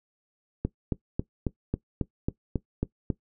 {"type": "click train", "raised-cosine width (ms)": 3, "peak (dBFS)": -13, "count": 10, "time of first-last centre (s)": [0.65, 3.102], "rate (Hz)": 3.67, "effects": ["noise-tail reverb RT60 0.1 s tail -18 dB re dry"]}